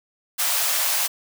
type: high-pass noise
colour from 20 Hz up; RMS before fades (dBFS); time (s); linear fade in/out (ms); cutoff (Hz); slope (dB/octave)
white; -22; 0.38-1.08; 20; 540; 48
effects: none